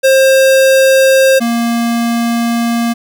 square tone pair in turn, 532 / 233.9 Hz, C5 / A#3, +29 / +6 cents, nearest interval octave + major second, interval 1423 cents, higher first, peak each -6 / -12 dBFS, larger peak first, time 0.03-1.4 / 1.4-2.94 s, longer second, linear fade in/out 20 ms, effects 8-bit

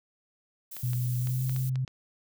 violet noise, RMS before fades -41 dBFS, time 0.71-1.7 s, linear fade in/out 10 ms
clicks, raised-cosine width 0.2 ms, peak -26 dBFS, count 7, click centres 0.767 / 0.933 / 1.272 / 1.495 / 1.563 / 1.757 / 1.878 s
sine tone with pitch glide, 123.47 to 129.98 Hz, B2 to C3, 0 to -11 cents, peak -26 dBFS, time 0.83-1.85 s, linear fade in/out 5 ms, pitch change +89 cents, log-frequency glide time 1.17-1.43 s
effects none

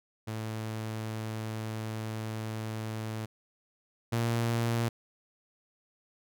sawtooth tone pair in turn, 110 / 116.41 Hz, A2 / A#2, 0 / -2 cents, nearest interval minor second, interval 98 cents, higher second, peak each -30 / -23 dBFS, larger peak second, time 0.27-3.26 / 4.12-4.89 s, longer first, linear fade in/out 10 ms, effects none

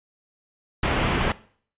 pink low-pass noise, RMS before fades -23 dBFS, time 0.83-1.32 s, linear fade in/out 2 ms, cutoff 3300 Hz, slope 48 dB/octave, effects noise-tail reverb RT60 0.5 s tail -19 dB re dry + resampled to 8000 Hz

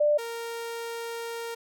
sine / sawtooth tone pair in turn, 593 / 463.9 Hz, D5 / A#4, +17 / -8 cents, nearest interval major third, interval 425 cents, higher first, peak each -19 / -29 dBFS, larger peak first, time 0-0.18 / 0.18-1.55 s, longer second, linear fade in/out 10 ms, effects none

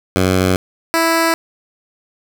10% pulse tone pair in turn, 93 / 329.5 Hz, F#2 / E4, +9 / -1 cents, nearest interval octave + minor seventh, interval 2190 cents, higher second, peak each -4 dBFS, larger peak neither, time 0.16-0.56 / 0.94-1.34 s, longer neither, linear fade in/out 0 ms, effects none

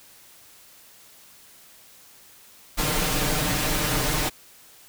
pink noise with comb filter, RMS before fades -24 dBFS, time 2.77-4.3 s, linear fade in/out 20 ms, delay 6.6 ms, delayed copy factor +0.7, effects white hiss -51 dBFS RMS until 4.88 s

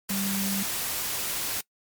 sine tone in noise, 196.1 Hz, G3, 1 cent sharp, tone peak -28 dBFS, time 0.1-0.63 s, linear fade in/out 5 ms, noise white, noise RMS -30 dBFS, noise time 0.09-1.61 s, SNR -1 dB, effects noise-tail reverb RT60 0.1 s tail -23 dB re dry + MP3 96 kbps

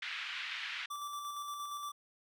white band-pass noise, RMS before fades -41 dBFS, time 0.02-0.86 s, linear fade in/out 5 ms, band 1400 to 3200 Hz, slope 24 dB/octave
square tone with tremolo, 1166 Hz, D6, 13 cents flat, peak -39 dBFS, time 0.9-1.92 s, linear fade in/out 10 ms, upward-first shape square, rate 8.6 Hz, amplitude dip 30%
effects none

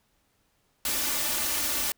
white noise with comb filter, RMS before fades -28 dBFS, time 0.85-1.92 s, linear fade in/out 2 ms, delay 3.4 ms, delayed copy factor +0.65, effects pink hiss -70 dBFS RMS until 1.97 s

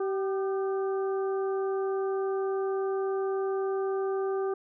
harmonic tone with a mistuned harmonic, 386.2 Hz, G4, 26 cents flat, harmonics 1 / 2 / 3 / 4, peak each -27 / -38 / -40 / -48 dBFS, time 0-4.54 s, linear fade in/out 5 ms, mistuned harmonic 3, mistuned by +59 cents, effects none

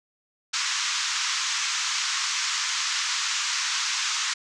white band-pass noise, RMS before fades -27 dBFS, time 0.53-4.34 s, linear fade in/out 10 ms, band 1000 to 7000 Hz, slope 48 dB/octave, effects none

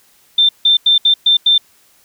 sine tone bursts at uneven times, 3574 Hz, A7, 26 cents sharp, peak -7 dBFS, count 6, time 0.38-0.49 / 0.65-0.77 / 0.86-0.98 / 1.05-1.14 / 1.26-1.37 / 1.46-1.58 s, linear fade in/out 5 ms, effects white hiss -52 dBFS RMS until 2.04 s

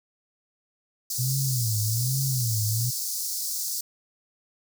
pink high-pass noise, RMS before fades -30 dBFS, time 1.1-3.81 s, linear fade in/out 5 ms, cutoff 4700 Hz, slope 48 dB/octave
sine tone with vibrato, 120.6 Hz, B2, 41 cents flat, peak -24 dBFS, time 1.18-2.91 s, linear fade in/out 20 ms, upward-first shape sine, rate 1.2 Hz, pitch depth 210 cents each way
effects none

